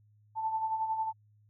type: tone with tremolo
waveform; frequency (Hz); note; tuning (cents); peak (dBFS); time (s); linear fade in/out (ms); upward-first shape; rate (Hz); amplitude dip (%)
sine; 883; A5; +6; -27; 0.35-1.13; 50; sine; 11; 55
effects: added 105 Hz sine -61 dBFS peak until 1.49 s